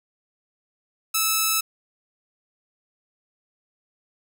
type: tone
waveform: 5% pulse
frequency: 1307 Hz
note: E6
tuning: 15 cents flat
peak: -8 dBFS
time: 1.14-1.61 s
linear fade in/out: 10 ms
effects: none